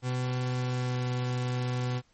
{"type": "tone with pitch glide", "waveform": "40% pulse", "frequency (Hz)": [126.1, 124.8], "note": ["B2", "B2"], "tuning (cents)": [36, 19], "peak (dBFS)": -27, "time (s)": [0.02, 2.02], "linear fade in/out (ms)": 50, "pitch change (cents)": -17, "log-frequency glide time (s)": [0.41, 1.13], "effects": ["pink hiss -67 dBFS RMS until 2.13 s", "MP3 32 kbps"]}